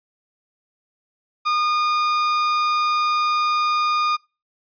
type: tone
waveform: 40% pulse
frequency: 1220 Hz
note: D#6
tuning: 34 cents flat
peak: -17 dBFS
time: 1.45-4.17 s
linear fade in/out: 20 ms
effects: noise-tail reverb RT60 0.3 s tail -24 dB re dry + resampled to 11025 Hz